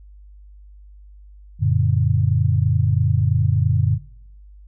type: chord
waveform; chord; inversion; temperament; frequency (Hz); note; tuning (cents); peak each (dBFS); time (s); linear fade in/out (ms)
sine; Gb augmented; none; just; 92.5 / 115.62 / 144.53; Gb2 / Bb2 / D3; 0 / -14 / -27; -19; 1.59-3.99; 50
effects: noise-tail reverb RT60 0.7 s tail -20 dB re dry + added 50 Hz sine -41 dBFS peak until 4.67 s